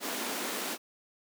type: high-pass noise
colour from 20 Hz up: pink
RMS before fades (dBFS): -35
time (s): 0-0.78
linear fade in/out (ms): 50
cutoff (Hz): 210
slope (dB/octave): 48
effects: none